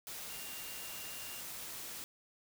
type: tone in noise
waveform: sine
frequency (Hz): 2794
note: F7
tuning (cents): 0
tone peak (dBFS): -52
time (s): 0.3-1.4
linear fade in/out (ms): 0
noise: white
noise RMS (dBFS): -45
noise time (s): 0.07-2.04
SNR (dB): -10
effects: none